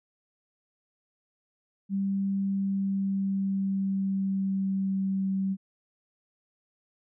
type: tone with pitch glide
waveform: sine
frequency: 196 to 192.63 Hz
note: G3 to G3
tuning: 0 to -30 cents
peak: -25 dBFS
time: 1.89-5.57 s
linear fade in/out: 50 ms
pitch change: -30 cents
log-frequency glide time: 2.37-5.17 s
effects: none